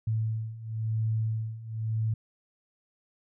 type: beating tone pair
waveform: sine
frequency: 110.1 / 111.07 Hz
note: A2 / A2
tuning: +2 / +17 cents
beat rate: 0.97 Hz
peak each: -32 / -29 dBFS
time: 0.07-2.14 s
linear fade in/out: 5 ms
effects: none